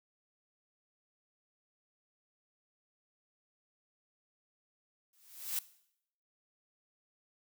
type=noise with exponential growth; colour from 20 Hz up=blue; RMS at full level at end=-32 dBFS; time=5.13-5.59 s; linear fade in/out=2 ms; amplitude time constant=100 ms; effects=noise-tail reverb RT60 0.7 s tail -18 dB re dry